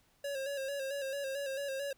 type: tone with vibrato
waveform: square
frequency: 550 Hz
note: C#5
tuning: 14 cents flat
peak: -36 dBFS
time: 0.24-1.93 s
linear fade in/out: 5 ms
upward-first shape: square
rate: 4.5 Hz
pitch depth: 46 cents each way
effects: pink hiss -70 dBFS RMS until 1.97 s